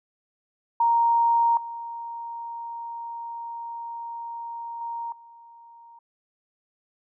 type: tone with level steps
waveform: sine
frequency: 932.3 Hz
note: A#5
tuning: in tune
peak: -17 / -32 / -29 / -46 dBFS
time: 0.8-5.99 s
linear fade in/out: 5 ms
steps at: 1.57 / 4.81 / 5.12 s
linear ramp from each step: 2 ms
effects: none